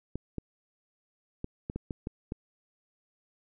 clicks, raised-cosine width 3 ms, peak -21 dBFS, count 8, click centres 0.156 / 0.383 / 1.444 / 1.699 / 1.76 / 1.908 / 2.071 / 2.321 s, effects none

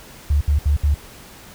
sine tone bursts, 72.6 Hz, D2, 19 cents flat, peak -13 dBFS, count 4, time 0.3-0.944 s, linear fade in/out 5 ms, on 110 ms, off 68 ms, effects pink hiss -42 dBFS RMS until 1.54 s

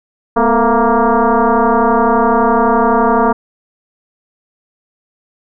sine tone with frequency modulation, 246.9 Hz, B3, in tune, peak -8 dBFS, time 0.36-3.33 s, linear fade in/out 10 ms, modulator 231 Hz, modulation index 4.3, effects none

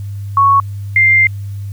sine tone pair in turn, 1108.7 / 2098 Hz, C#6 / C7, 0 / +4 cents, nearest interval major seventh, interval 1104 cents, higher second, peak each -6 dBFS, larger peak neither, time 0.37-0.6 / 0.96-1.27 s, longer second, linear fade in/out 2 ms, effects added 100 Hz sine -21 dBFS peak until 1.72 s + white hiss -49 dBFS RMS until 1.72 s

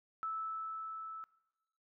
sine tone with level ramp, 1311 Hz, E6, 10 cents flat, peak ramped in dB -35 to -43 dBFS, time 0.23-1.24 s, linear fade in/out 0 ms, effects noise-tail reverb RT60 1.0 s tail -19 dB re dry

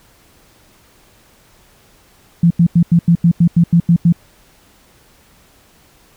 sine tone bursts, 170 Hz, F3, 46 cents flat, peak -6 dBFS, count 11, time 2.43-4.125 s, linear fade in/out 5 ms, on 75 ms, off 87 ms, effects pink hiss -50 dBFS RMS until 6.16 s

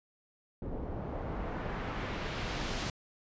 pink noise with low-pass filter sweep, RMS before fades -37 dBFS, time 0.62-2.9 s, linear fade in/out 2 ms, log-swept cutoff 460 to 6300 Hz, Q 0.85, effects resampled to 16000 Hz

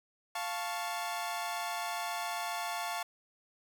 sawtooth chord, F augmented, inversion none, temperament equal, 698.5 / 880 / 1108.7 Hz, F5 / A5 / C#6, 0 / 0 / 0 cents, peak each -34 / -35 / -37 dBFS, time 0.35-3.03 s, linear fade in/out 5 ms, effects none

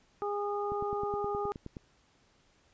harmonic tone, 409.3 Hz, G#4, 25 cents flat, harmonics 1 / 2 / 3, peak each -33 / -36 / -38 dBFS, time 0.22-1.52 s, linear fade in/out 0 ms
click train, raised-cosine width 3 ms, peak -28 dBFS, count 11, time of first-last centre 0.72-1.768 s, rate 9.54 Hz
effects pink hiss -67 dBFS RMS until 2.73 s + resampled to 16000 Hz

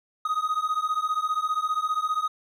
triangle beating tone pair, 1244.5 / 1259.5 Hz, D#6 / D#6, 0 / +21 cents, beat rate 15 Hz, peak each -25 dBFS, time 0.25-2.28 s, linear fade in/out 5 ms, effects none

